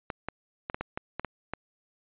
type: clicks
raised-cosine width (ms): 0.5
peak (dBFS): -17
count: 9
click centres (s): 0.102 / 0.286 / 0.699 / 0.745 / 0.81 / 0.975 / 1.196 / 1.247 / 1.536
effects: resampled to 8000 Hz